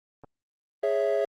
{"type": "clicks", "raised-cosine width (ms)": 1, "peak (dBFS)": -33, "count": 2, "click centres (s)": [0.237, 0.244]}
{"type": "chord", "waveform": "triangle", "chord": "C# minor", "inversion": "second", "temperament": "equal", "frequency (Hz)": [415.3, 554.4, 659.3], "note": ["G#4", "C#5", "E5"], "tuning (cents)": [0, 0, 0], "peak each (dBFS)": -25, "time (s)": [0.83, 1.25], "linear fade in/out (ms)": 5}
{"effects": ["Opus 24 kbps"]}